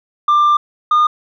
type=tone pair in turn; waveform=sine; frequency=1188 / 1217.9 Hz; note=D6 / D#6; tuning=+20 / -37 cents; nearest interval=unison; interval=43 cents; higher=second; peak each=-6 dBFS; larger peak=neither; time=0.28-0.57 / 0.91-1.07 s; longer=first; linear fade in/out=5 ms; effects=tanh soft clip ceiling -8 dBFS